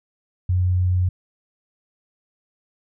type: tone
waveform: sine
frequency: 90.8 Hz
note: F#2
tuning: 32 cents flat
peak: -16 dBFS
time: 0.49-1.09 s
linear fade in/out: 5 ms
effects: none